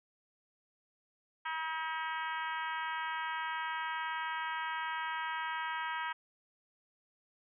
harmonic tone, 319.5 Hz, D#4, 46 cents sharp, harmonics 3 / 4 / 5 / 6 / 7 / 8 / 9 / 10, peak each -38 / -42 / -41 / -44 / -47 / -51 / -51 / -50 dBFS, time 1.45-6.13 s, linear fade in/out 10 ms, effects none

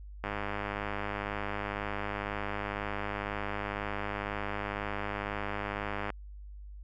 click train, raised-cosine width 0.5 ms, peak -19 dBFS, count 599, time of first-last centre 0.24-6.103 s, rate 102 Hz, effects added 50 Hz sine -43 dBFS peak until 6.83 s

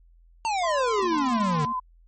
square exponential sweep, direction down, 926 to 144.5 Hz, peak -24 dBFS, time 0.45-1.65 s, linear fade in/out 0 ms
sine tone with vibrato, 1026 Hz, C6, 34 cents flat, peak -25 dBFS, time 0.63-1.8 s, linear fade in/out 10 ms, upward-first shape sine, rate 7.6 Hz, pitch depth 29 cents each way
triangle tone, 232.7 Hz, A#3, 3 cents flat, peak -32 dBFS, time 1.02-1.73 s, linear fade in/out 10 ms
effects added 42 Hz sine -52 dBFS peak until 2.07 s + MP3 32 kbps

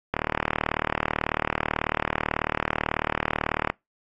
click train, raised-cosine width 0.5 ms, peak -8 dBFS, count 137, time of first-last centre 0.14-3.7 s, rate 38.2 Hz, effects noise-tail reverb RT60 0.2 s tail -25 dB re dry + AAC 32 kbps

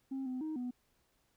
sine tone with pitch steps, 267.7 / 255.3 / 312.5 / 247.5 Hz, C4 / C4 / D#4 / B3, +40 / -42 / +8 / +4 cents, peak -34 dBFS, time 0.11-0.71 s, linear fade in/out 10 ms, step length 150 ms, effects tanh soft clip ceiling -34 dBFS + pink hiss -75 dBFS RMS until 1.36 s

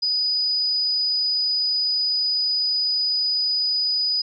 sine tone, 4964 Hz, D#8, 5 cents flat, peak -19 dBFS, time 0.02-4.22 s, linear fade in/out 10 ms, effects none

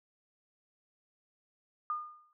sine tone with exponential decay, 1217 Hz, D#6, 39 cents flat, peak -29 dBFS, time 1.9-2.33 s, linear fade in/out 1 ms, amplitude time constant 92 ms, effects none

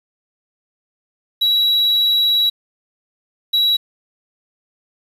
triangle tone bursts at uneven times, 3894 Hz, B7, 25 cents flat, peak -11 dBFS, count 2, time 1.41-2.5 / 3.53-3.77 s, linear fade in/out 10 ms, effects resampled to 32000 Hz + 7-bit

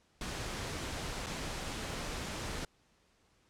pink noise with dropouts, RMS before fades -39 dBFS, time 0.21-2.65 s, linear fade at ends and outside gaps 2 ms, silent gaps 1.262-1.267 s, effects pink hiss -70 dBFS RMS until 3.49 s + low-pass 8000 Hz 12 dB/octave

